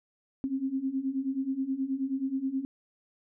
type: beating tone pair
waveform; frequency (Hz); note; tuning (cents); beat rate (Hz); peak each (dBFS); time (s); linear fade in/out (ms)
sine; 261.6 / 271; C4 / C#4; 0 / -39; 9.4; -33 / -30; 0.44-2.65; 0
effects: none